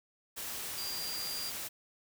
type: tone in noise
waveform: sine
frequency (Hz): 4772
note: D8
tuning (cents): +27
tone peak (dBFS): -38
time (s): 0.77-1.51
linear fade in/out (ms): 20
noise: white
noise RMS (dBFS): -40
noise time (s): 0.36-1.69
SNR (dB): -1
effects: none